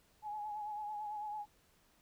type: tone with vibrato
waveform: sine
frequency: 841 Hz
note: G#5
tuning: 22 cents sharp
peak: -39 dBFS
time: 0.22-1.46 s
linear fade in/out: 50 ms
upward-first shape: triangle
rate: 9 Hz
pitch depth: 47 cents each way
effects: pink hiss -70 dBFS RMS until 2.01 s